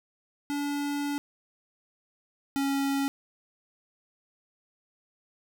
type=tone pair in turn; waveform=square; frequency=287.3 / 276.3 Hz; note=D4 / C#4; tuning=-38 / -6 cents; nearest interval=minor second; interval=68 cents; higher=first; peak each=-29 / -26 dBFS; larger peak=second; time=0.5-1.18 / 2.56-3.08 s; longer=first; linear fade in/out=0 ms; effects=none